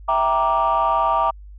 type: chord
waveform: sine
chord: E half-diminished seventh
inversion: none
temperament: equal with one note detuned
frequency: 659.3 / 784 / 937.2 / 1174.7 Hz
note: E5 / G5 / Bb5 / D6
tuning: 0 / 0 / +9 / 0 cents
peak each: -22 / -22 / -19 / -19 dBFS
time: 0.08-1.31 s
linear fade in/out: 10 ms
effects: tanh soft clip ceiling -10 dBFS + added 50 Hz sine -37 dBFS peak until 1.58 s